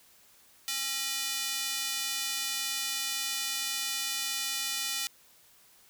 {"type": "tone with high-pass filter", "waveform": "square", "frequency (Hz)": 270.9, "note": "C#4", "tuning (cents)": -40, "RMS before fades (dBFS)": -33, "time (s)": [0.68, 5.07], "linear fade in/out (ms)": 0, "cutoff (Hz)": 3400, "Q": 0.9, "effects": ["white hiss -60 dBFS RMS until 5.89 s"]}